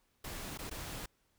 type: noise with dropouts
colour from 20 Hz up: pink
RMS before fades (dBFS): -43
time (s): 0.24-1.06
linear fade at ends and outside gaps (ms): 5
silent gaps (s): 0.576-0.588 / 0.697-0.711
effects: pink hiss -75 dBFS RMS until 1.38 s